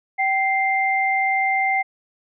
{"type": "tone pair together", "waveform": "sine", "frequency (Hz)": [772.3, 2093], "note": ["G5", "C7"], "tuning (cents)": [-26, 0], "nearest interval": "octave + perfect fourth", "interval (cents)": 1726, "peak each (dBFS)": -20, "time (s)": [0.18, 1.83], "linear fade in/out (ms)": 20, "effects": []}